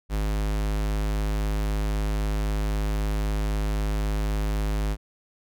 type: tone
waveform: square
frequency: 51.91 Hz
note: G#1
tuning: in tune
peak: -24 dBFS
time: 0.09-4.97 s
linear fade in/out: 50 ms
effects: none